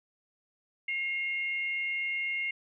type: tone pair together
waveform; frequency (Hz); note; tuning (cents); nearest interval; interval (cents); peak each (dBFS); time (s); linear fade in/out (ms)
sine; 2144 / 2772; C7 / F7; +42 / -14; major third; 444; -30 / -38; 0.88-2.51; 5
effects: none